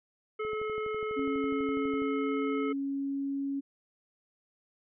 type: harmonic tone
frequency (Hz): 430.8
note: A4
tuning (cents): -37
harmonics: 1 / 3 / 5 / 7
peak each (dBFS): -32 / -38 / -42 / -53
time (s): 0.39-2.73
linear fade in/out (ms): 10
type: click train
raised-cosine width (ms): 2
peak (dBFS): -33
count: 20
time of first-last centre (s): 0.45-2.02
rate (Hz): 12.1
type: tone with pitch glide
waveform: sine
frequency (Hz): 274.8 to 277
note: C#4 to C#4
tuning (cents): -15 to -1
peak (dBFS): -30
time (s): 1.16-3.61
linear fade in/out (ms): 20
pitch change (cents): +14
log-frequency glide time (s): 1.35-3.39
effects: none